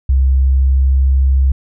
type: tone with pitch glide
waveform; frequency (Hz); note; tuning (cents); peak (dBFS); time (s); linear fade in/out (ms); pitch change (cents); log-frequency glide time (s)
sine; 66.2 to 66.74; C2 to C2; +21 to +35; -8; 0.09-1.52; 5; +14; 0.3-1.05
effects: none